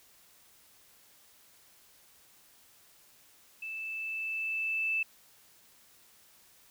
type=tone with level ramp; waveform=sine; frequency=2637 Hz; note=E7; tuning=in tune; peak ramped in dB=-37 to -27 dBFS; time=3.62-5.03 s; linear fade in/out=5 ms; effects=white hiss -61 dBFS RMS until 6.7 s